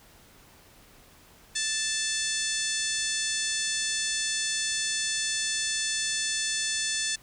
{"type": "harmonic tone", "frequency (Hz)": 880, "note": "A5", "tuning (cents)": 0, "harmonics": [2, 3, 4, 5, 6, 7, 8, 9, 10], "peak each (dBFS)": [-34, -38, -34, -36, -36, -34, -36, -39, -36], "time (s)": [1.55, 7.16], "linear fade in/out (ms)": 10, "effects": ["pink hiss -55 dBFS RMS until 7.22 s"]}